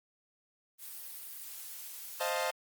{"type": "noise", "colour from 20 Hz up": "blue", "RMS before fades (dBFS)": -45, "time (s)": [0.78, 2.33], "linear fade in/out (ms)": 50}
{"type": "chord", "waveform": "sawtooth", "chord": "F dominant seventh", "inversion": "second", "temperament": "equal", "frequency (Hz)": [523.3, 622.3, 698.5, 880], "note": ["C5", "Eb5", "F5", "A5"], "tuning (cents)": [0, 0, 0, 0], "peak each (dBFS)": [-32, -32, -34, -34], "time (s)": [2.2, 2.51], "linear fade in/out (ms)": 10}
{"effects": ["Opus 32 kbps"]}